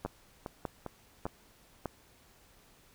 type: two click trains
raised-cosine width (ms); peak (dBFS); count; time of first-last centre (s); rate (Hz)
1; -24 / -20; 4 / 4; 0.06-1.265 / 0.05-1.857; 2.49 / 1.66
effects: pink hiss -62 dBFS RMS until 2.94 s